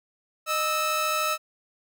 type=tone pair together; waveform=sawtooth; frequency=616 / 1305.3 Hz; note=D#5 / E6; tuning=-17 / -17 cents; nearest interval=octave + minor second; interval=1300 cents; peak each=-26 / -21 dBFS; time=0.46-1.38 s; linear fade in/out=50 ms; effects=none